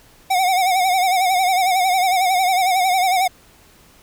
square tone with vibrato, 743 Hz, F#5, 7 cents sharp, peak -15 dBFS, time 0.3-3.28 s, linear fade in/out 10 ms, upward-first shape sine, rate 11 Hz, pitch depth 75 cents each way, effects pink hiss -50 dBFS RMS until 4.02 s

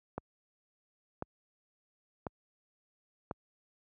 click train, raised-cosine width 1 ms, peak -22 dBFS, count 4, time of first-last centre 0.18-3.312 s, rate 0.958 Hz, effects high-pass 60 Hz 12 dB/octave

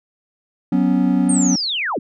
triangle chord, F# suspended fourth, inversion none, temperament just, 185 / 246.7 / 277.5 Hz, F#3 / B3 / C#4, 0 / -2 / +2 cents, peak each -16 dBFS, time 0.72-1.56 s, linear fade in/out 5 ms
sine linear sweep, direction down, 8870 to 155.56 Hz, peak -19 dBFS, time 1.29-1.99 s, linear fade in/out 5 ms
effects none

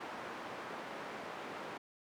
white band-pass noise, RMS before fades -45 dBFS, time 0-1.78 s, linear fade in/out 10 ms, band 200 to 1300 Hz, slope 12 dB/octave, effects none

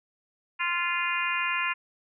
harmonic tone with a mistuned harmonic, 347.4 Hz, F4, 9 cents flat, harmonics 3 / 4 / 5 / 6 / 7 / 8, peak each -31 / -34 / -33 / -33 / -31 / -34 dBFS, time 0.59-1.74 s, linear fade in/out 20 ms, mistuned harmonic 7, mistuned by +18 cents, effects none

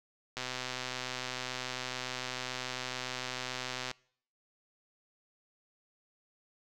click train, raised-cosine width 0.2 ms, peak -19 dBFS, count 451, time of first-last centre 0.37-3.913 s, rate 127 Hz, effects noise-tail reverb RT60 0.6 s tail -25 dB re dry

